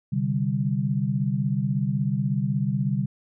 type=chord; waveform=sine; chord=C suspended second; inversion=none; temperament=just; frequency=130.81 / 147.16 / 196.22 Hz; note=C3 / D3 / G3; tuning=0 / +4 / +2 cents; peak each=-26 dBFS; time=0.12-3.06 s; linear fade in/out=10 ms; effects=none